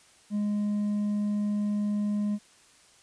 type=tone with hard clipping; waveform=sine; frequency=207.2 Hz; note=G#3; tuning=4 cents flat; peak=-26 dBFS; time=0.3-2.39 s; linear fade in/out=50 ms; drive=2 dB; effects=white hiss -58 dBFS RMS until 3.02 s + resampled to 22050 Hz